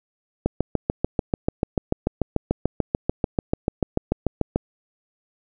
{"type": "click train", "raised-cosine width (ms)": 2, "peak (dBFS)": -6, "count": 29, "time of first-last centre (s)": [0.46, 4.56], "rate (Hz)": 6.83, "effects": []}